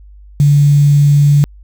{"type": "tone with quantisation", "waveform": "sine", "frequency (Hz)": 144.4, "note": "D3", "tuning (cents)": -29, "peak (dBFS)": -5, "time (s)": [0.4, 1.44], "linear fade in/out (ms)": 0, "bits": 5, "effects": ["added 50 Hz sine -35 dBFS peak until 1.63 s"]}